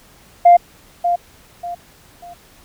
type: tone with echo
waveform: sine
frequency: 698.5 Hz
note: F5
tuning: in tune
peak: -3 dBFS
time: 0.45-0.57 s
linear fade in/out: 10 ms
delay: 590 ms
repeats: 3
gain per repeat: -10 dB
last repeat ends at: 2.34 s
effects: tanh soft clip ceiling -1 dBFS + pink hiss -48 dBFS RMS until 2.64 s